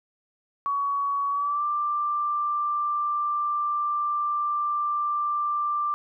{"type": "tone with pitch glide", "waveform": "sine", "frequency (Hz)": [1125, 1181.6], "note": ["C#6", "D6"], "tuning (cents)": [25, 10], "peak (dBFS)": -23, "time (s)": [0.66, 5.94], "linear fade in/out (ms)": 0, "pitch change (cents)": 85, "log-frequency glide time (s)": [1.3, 1.64], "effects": []}